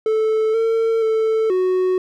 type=tone with pitch steps; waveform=triangle; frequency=437.9 / 452.1 / 442.1 / 369.7 Hz; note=A4 / A4 / A4 / F#4; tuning=-8 / +47 / +8 / -1 cents; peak=-13 dBFS; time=0.06-1.98 s; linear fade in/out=2 ms; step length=480 ms; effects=none